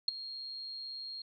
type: tone with ADSR envelope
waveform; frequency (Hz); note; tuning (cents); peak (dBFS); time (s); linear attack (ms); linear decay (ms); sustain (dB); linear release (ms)
sine; 4246; C8; +25; -22; 0.08-1.22; 4; 10; -18; 5
effects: none